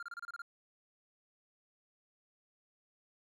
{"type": "tone bursts", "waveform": "triangle", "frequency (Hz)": 1396.9, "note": "F6", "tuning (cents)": 0, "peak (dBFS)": -39, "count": 8, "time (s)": [0, 0.419], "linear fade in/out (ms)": 2, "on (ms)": 27, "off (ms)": 29, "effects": []}